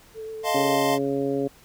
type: tone with vibrato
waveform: sine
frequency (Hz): 440.2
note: A4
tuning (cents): +1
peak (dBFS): -32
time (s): 0.14-0.79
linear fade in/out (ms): 50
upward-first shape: sine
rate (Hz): 7.4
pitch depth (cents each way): 14
type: chord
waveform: square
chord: F dominant seventh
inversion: third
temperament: equal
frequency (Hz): 622.3 / 698.5 / 880 / 1046.5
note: Eb5 / F5 / A5 / C6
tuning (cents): 0 / 0 / 0 / 0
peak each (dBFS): -28 / -26 / -31 / -30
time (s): 0.43-0.99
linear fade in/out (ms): 50
type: harmonic tone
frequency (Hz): 138.59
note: C#3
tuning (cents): 0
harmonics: 1 / 2 / 3 / 4 / 5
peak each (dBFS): -35 / -26 / -26 / -30 / -38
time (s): 0.54-1.48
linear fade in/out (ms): 10
effects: pink hiss -53 dBFS RMS until 1.64 s